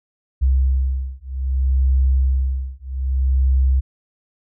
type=beating tone pair; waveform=sine; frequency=65.41 / 66.04 Hz; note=C2 / C2; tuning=0 / +17 cents; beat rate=0.63 Hz; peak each=-18 dBFS; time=0.41-3.81 s; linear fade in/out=20 ms; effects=none